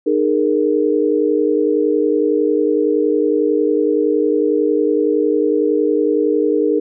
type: chord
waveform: sine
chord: D# suspended fourth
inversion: none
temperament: equal with one note detuned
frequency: 305.4 / 415.3 / 466.2 Hz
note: D#4 / G#4 / A#4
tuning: -32 / 0 / 0 cents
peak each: -17 dBFS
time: 0.06-6.8 s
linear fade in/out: 10 ms
effects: none